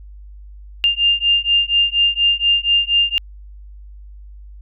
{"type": "beating tone pair", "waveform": "sine", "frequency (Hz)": [2800, 2804.2], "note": ["F7", "F7"], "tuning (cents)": [4, 6], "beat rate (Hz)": 4.2, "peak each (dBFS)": -16, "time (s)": [0.84, 3.18], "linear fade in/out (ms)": 0, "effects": ["added 50 Hz sine -35 dBFS peak until 4.61 s"]}